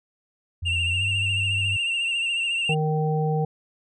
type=tone with pitch glide; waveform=sine; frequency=86.8 to 98.56 Hz; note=F2 to G2; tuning=-10 to +10 cents; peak=-26 dBFS; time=0.62-1.77 s; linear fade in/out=10 ms; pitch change=+220 cents; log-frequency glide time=0.9-1.04 s
type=tone with vibrato; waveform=triangle; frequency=2753 Hz; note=F7; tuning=25 cents flat; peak=-21 dBFS; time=0.65-2.75 s; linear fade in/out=20 ms; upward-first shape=sine; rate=14 Hz; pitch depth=48 cents each way
type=harmonic tone; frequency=154.8 Hz; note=D#3; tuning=9 cents flat; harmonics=1 / 3 / 5; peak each=-22 / -27 / -29 dBFS; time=2.69-3.45 s; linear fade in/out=5 ms
effects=resampled to 22050 Hz